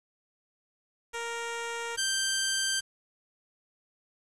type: tone pair in turn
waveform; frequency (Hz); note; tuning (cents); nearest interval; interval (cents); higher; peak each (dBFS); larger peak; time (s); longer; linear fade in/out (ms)
10% pulse; 466.2 / 1568.1; A#4 / G6; 0 / 0; octave + major sixth; 2100; second; -25 / -18; second; 1.13-1.97 / 1.97-2.81; neither; 20
effects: resampled to 24000 Hz + 8-bit